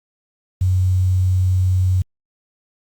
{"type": "tone with quantisation", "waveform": "sine", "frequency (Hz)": 92.5, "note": "F#2", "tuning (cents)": 0, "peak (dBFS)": -13, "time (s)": [0.61, 2.02], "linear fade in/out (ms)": 5, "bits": 7, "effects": ["Opus 48 kbps"]}